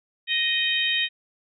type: harmonic tone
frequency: 622.3 Hz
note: D#5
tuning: in tune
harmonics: 3 / 4 / 5 / 6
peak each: -27 / -27 / -26 / -26 dBFS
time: 0.27-1.09 s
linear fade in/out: 50 ms
effects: none